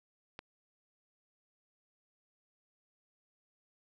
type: click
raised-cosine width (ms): 0.3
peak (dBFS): -27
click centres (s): 0.391
effects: none